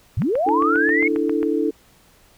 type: linear sweep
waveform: sine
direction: up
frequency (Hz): 73.42 to 2217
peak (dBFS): -17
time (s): 0.17-1.08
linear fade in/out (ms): 5
type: click train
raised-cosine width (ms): 0.5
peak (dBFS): -17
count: 10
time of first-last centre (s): 0.22-1.43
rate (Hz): 7.44
type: chord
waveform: sine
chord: D suspended second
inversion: none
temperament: just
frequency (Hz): 293.7 / 330.4 / 440.5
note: D4 / E4 / A4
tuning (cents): 0 / +4 / +2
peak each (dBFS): -22 / -22 / -22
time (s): 0.46-1.71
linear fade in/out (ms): 10
effects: pink hiss -54 dBFS RMS until 2.37 s